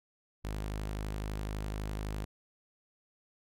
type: tone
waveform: sawtooth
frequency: 51.9 Hz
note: G#1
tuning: in tune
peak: -31 dBFS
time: 0.44-2.25 s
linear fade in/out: 10 ms
effects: AAC 64 kbps